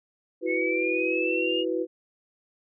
sine chord, E suspended second, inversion none, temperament just, 329.6 / 370.8 / 494.4 Hz, E4 / F#4 / B4, 0 / +4 / +2 cents, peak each -29 dBFS, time 0.41-1.87 s, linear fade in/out 50 ms
sine linear sweep, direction up, 2171 to 2874 Hz, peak -27 dBFS, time 0.46-1.65 s, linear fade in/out 50 ms
effects none

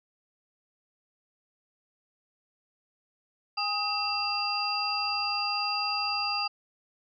sine tone cluster, 819 / 1253 / 2703 / 4773 Hz, G#5 / D#6 / E7 / D8, -24 / +12 / +43 / +27 cents, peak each -33 / -34 / -34 / -30 dBFS, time 3.57-6.48 s, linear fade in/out 10 ms, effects none

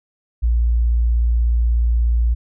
sine tone, 58.27 Hz, A#1, in tune, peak -13 dBFS, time 0.42-2.35 s, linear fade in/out 20 ms, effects none

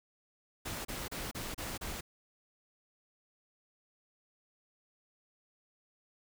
pink noise bursts, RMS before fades -40 dBFS, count 6, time 0.65-2.01 s, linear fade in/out 10 ms, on 200 ms, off 32 ms, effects none

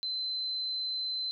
sine tone, 4064 Hz, B7, 49 cents sharp, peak -31 dBFS, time 0.03-1.31 s, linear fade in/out 0 ms, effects none

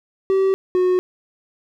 triangle tone pair in turn, 384.6 / 365.4 Hz, G4 / F#4, -33 / -22 cents, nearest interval minor second, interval 89 cents, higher first, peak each -12 dBFS, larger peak neither, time 0.3-0.54 / 0.75-0.99 s, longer neither, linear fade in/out 0 ms, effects none

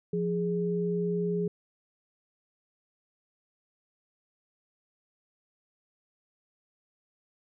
sine tone pair together, 174.61 / 415.3 Hz, F3 / G#4, 0 / 0 cents, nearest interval octave + minor third, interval 1500 cents, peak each -29 / -29 dBFS, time 0.13-1.48 s, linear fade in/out 5 ms, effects none

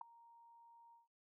sine tone with ADSR envelope, 932 Hz, A#5, 1 cent flat, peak -38 dBFS, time 0.01-1.08 s, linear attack 4 ms, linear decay 4 ms, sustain -23 dB, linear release 150 ms, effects none

